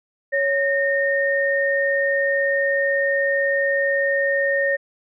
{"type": "tone pair together", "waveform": "sine", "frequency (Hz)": [554.4, 1838], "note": ["C#5", "A#6"], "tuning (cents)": [0, -25], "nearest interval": "octave + major sixth", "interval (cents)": 2075, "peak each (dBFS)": -20, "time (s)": [0.32, 4.77], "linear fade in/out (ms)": 20, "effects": []}